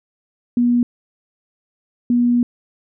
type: tone bursts at uneven times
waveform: sine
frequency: 241.6 Hz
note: B3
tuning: 38 cents flat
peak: -12 dBFS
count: 2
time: 0.57-0.83 / 2.1-2.43 s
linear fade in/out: 2 ms
effects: none